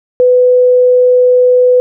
sine tone, 499.1 Hz, B4, 18 cents sharp, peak -4 dBFS, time 0.2-1.8 s, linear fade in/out 0 ms, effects none

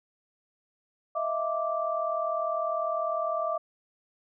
sine tone cluster, 635 / 675 / 1172 Hz, D#5 / E5 / D6, +35 / +41 / -4 cents, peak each -31 dBFS, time 1.15-3.58 s, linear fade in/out 10 ms, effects none

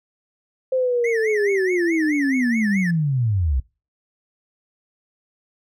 sine linear sweep, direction down, 524 to 59.3 Hz, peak -17 dBFS, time 0.72-3.6 s, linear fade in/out 5 ms
triangle tone with vibrato, 1957 Hz, B6, 16 cents flat, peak -23 dBFS, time 1.04-2.91 s, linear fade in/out 5 ms, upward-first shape sine, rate 4.7 Hz, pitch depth 220 cents each way
effects noise-tail reverb RT60 0.3 s tail -22 dB re dry

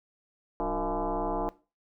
sine tone with frequency modulation, 196 Hz, G3, in tune, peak -27 dBFS, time 0.6-1.49 s, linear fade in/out 0 ms, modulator 164 Hz, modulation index 5, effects noise-tail reverb RT60 0.3 s tail -18 dB re dry

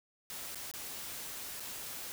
white noise with dropouts, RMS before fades -43 dBFS, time 0.3-2.12 s, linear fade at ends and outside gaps 0 ms, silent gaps 0.547-0.556 / 0.714-0.738 / 1.598-1.604 s, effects none

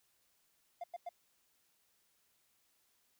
triangle tone bursts, 698.5 Hz, F5, in tune, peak -37 dBFS, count 3, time 0.81-1.091 s, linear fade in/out 5 ms, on 29 ms, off 97 ms, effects tanh soft clip ceiling -33 dBFS + white hiss -75 dBFS RMS until 3.19 s

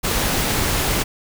pink noise, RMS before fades -20 dBFS, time 0.03-1.04 s, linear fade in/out 20 ms, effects none

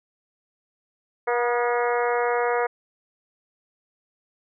harmonic tone with a mistuned harmonic, 240.3 Hz, B3, 47 cents flat, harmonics 2 / 3 / 4 / 5 / 6 / 7 / 8 / 9, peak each -23 / -27 / -29 / -31 / -33 / -34 / -35 / -36 dBFS, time 1.27-2.67 s, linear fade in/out 10 ms, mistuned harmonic 5, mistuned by +36 cents, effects none

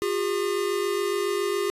square tone pair together, 358.2 / 405.4 Hz, F4 / G#4, +44 / -42 cents, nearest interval major second, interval 214 cents, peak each -29 / -26 dBFS, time 0.02-1.7 s, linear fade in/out 0 ms, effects resampled to 32000 Hz

